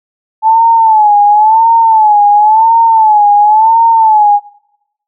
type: tone with vibrato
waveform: sine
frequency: 868 Hz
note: A5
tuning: 24 cents flat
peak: -3 dBFS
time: 0.42-4.4 s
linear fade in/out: 50 ms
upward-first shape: sine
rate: 0.95 Hz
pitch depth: 97 cents each way
effects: noise-tail reverb RT60 0.9 s tail -25 dB re dry